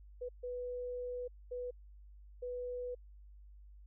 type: tone bursts at uneven times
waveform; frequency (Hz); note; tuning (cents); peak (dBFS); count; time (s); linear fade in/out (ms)
sine; 493.9; B4; 0; -38; 4; 0.21-0.29 / 0.43-1.28 / 1.51-1.71 / 2.42-2.95; 10
effects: added 50 Hz sine -53 dBFS peak until 3.86 s